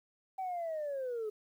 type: linear sweep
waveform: sine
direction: down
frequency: 770 to 416.7 Hz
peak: -33 dBFS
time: 0.38-1.3 s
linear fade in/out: 10 ms
effects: tanh soft clip ceiling -32 dBFS + 11-bit